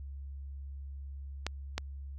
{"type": "clicks", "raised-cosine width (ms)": 0.2, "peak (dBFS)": -15, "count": 2, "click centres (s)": [1.466, 1.78], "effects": ["added 69 Hz sine -40 dBFS peak until 2.18 s"]}